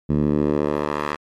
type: tone with band-pass filter sweep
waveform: 10% pulse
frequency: 74 Hz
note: D2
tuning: 14 cents sharp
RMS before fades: -21 dBFS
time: 0.09-1.16 s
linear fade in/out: 10 ms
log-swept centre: 170 to 1400 Hz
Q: 1.1
effects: MP3 96 kbps